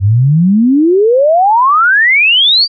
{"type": "exponential sweep", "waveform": "sine", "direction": "up", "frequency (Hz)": [93.2, 4771], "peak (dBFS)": -5, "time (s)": [0, 2.68], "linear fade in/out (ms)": 50, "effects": []}